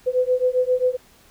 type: beating tone pair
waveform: sine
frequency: 501 / 508.5 Hz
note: B4 / C5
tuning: +25 / -50 cents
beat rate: 7.5 Hz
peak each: -20 dBFS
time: 0.06-0.97 s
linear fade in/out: 20 ms
effects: pink hiss -53 dBFS RMS until 1.3 s